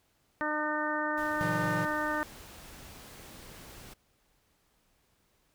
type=harmonic tone; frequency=302.8 Hz; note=D#4; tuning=47 cents flat; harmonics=1 / 2 / 3 / 4 / 5 / 6; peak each=-36 / -36 / -36 / -36 / -36 / -36 dBFS; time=0.41-2.23 s; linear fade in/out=0 ms
type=noise; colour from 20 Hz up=pink; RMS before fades=-49 dBFS; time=1.17-3.94 s; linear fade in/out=10 ms
type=chord; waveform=square; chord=F# dominant seventh; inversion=first; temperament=equal; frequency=116.54 / 138.59 / 164.81 / 185 Hz; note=A#2 / C#3 / E3 / F#3; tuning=0 / 0 / 0 / 0 cents; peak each=-39 / -41 / -36 / -38 dBFS; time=1.41-1.85 s; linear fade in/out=0 ms
effects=pink hiss -71 dBFS RMS until 5.54 s